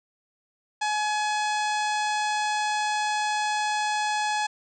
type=harmonic tone with a mistuned harmonic; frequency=846 Hz; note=G#5; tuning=32 cents sharp; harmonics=1 / 2 / 3 / 4 / 5 / 6 / 7 / 8 / 9 / 10; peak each=-25 / -31 / -35 / -37 / -39 / -41 / -42 / -43 / -44 / -45 dBFS; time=0.81-4.47 s; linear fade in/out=10 ms; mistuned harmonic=6; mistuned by=-32 cents; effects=none